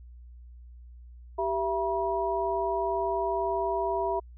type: tone cluster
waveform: sine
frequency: 390.3 / 670 / 962 Hz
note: G4 / E5 / B5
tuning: -8 / +28 / -46 cents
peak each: -30 dBFS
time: 1.38-4.2 s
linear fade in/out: 10 ms
effects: added 60 Hz sine -45 dBFS peak until 4.37 s